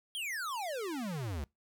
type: exponential sweep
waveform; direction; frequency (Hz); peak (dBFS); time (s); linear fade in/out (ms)
square; down; 3322 to 66.5; -36; 0.15-1.44; 0
effects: noise-tail reverb RT60 0.2 s tail -25 dB re dry